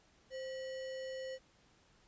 sine tone with sample-and-hold, 523.3 Hz, C5, in tune, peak -40 dBFS, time 0.3-1.39 s, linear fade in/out 50 ms, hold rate 2450 Hz, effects pink hiss -68 dBFS RMS until 2.07 s + resampled to 16000 Hz

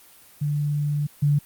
sine tone pair in turn, 146.83 / 145.23 Hz, D3 / D3, 0 / -19 cents, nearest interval unison, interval 19 cents, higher first, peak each -21 / -16 dBFS, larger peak second, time 0.41-1.07 / 1.22-1.39 s, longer first, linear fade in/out 10 ms, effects white hiss -51 dBFS RMS until 1.45 s + Opus 32 kbps

